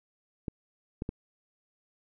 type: clicks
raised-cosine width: 3 ms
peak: -20 dBFS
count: 3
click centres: 0.482 / 1.021 / 1.091 s
effects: none